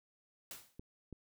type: noise with exponential decay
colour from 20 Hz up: white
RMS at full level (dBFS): -44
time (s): 0.51-0.79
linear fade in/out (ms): 1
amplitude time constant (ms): 59
type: clicks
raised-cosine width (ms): 3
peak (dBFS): -34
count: 2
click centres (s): 0.795 / 1.127
effects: none